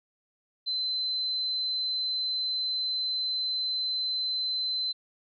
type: tone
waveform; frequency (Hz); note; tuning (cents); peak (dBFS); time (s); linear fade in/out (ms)
sine; 4060; B7; +47; -27; 0.66-4.93; 20
effects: none